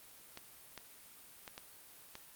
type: clicks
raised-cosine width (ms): 0.2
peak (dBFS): -28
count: 5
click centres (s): 0.374 / 0.777 / 1.478 / 1.579 / 2.154
effects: white hiss -57 dBFS RMS until 2.35 s + Opus 32 kbps